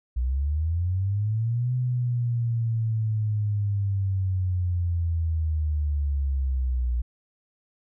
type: linear two-way sweep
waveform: sine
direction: up then down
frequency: 59.3 to 126.3 to 59.3 Hz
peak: -22 dBFS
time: 0.16-7.02 s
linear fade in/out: 10 ms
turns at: 1.74 s
effects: none